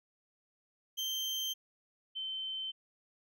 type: tone pair in turn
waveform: 35% pulse / sine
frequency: 3136 / 3086 Hz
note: G7 / G7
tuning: 0 / -28 cents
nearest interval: unison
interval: 28 cents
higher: first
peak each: -32 / -36 dBFS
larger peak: first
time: 0.97-1.54 / 2.15-2.72 s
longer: neither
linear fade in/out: 20 ms
effects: none